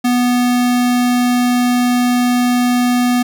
square tone, 245.8 Hz, B3, 8 cents flat, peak -12 dBFS, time 0.04-3.23 s, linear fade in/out 10 ms, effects none

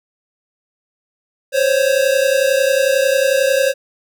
square tone pair together, 523.3 / 554.4 Hz, C5 / C#5, 0 / 0 cents, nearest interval minor second, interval 100 cents, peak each -16 dBFS, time 1.52-3.74 s, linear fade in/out 50 ms, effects none

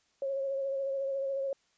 sine tone with vibrato, 545 Hz, C#5, 29 cents flat, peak -30 dBFS, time 0.22-1.53 s, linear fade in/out 2 ms, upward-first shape sine, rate 14 Hz, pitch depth 28 cents each way, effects white hiss -71 dBFS RMS until 1.77 s + resampled to 16000 Hz

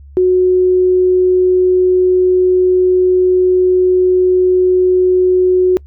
sine tone, 366.9 Hz, F#4, 15 cents flat, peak -7 dBFS, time 0.17-5.77 s, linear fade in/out 0 ms, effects noise-tail reverb RT60 0.1 s tail -25 dB re dry + added 70 Hz sine -34 dBFS peak until 5.86 s

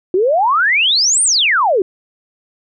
sine exponential two-way sweep, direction up then down, 349.2 to 9400 to 349.2 Hz, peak -10 dBFS, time 0.14-1.82 s, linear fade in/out 2 ms, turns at 1.23 s, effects none

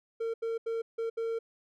triangle tone bursts at uneven times, 455.9 Hz, A#4, 39 cents flat, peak -28 dBFS, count 5, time 0.2-0.34 / 0.42-0.58 / 0.66-0.82 / 0.98-1.1 / 1.17-1.39 s, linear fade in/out 10 ms, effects none

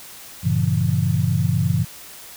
sine chord, G diminished seventh, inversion none, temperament just, 98 / 117.6 / 141.12 / 169.34 Hz, G2 / Bb2 / Db3 / Fb3, 0 / +16 / +31 / +47 cents, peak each -22 dBFS, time 0.43-1.85 s, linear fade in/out 20 ms, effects white hiss -40 dBFS RMS until 2.36 s

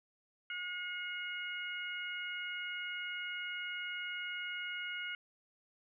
harmonic tone, 720 Hz, F#5, 47 cents flat, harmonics 2 / 3 / 4, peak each -42 / -42 / -44 dBFS, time 0.5-5.15 s, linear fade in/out 2 ms, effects none

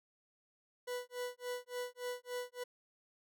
40% pulse tone with tremolo, 493.3 Hz, B4, 2 cents flat, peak -36 dBFS, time 0.87-2.64 s, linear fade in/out 10 ms, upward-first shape sine, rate 3.5 Hz, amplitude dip 100%, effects none

